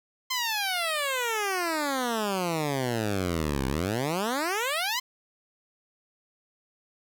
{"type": "exponential two-way sweep", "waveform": "10% pulse", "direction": "down then up", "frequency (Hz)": [1050, 63.9, 1050], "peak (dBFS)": -18, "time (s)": [0.3, 5], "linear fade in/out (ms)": 10, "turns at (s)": 3.67, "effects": []}